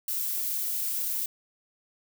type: noise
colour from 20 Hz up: violet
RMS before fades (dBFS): -30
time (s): 0.08-1.26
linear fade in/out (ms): 2
effects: none